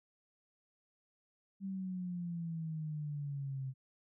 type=exponential sweep; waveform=sine; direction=down; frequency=196 to 130.81 Hz; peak=-37 dBFS; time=1.6-3.74 s; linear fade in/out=50 ms; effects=none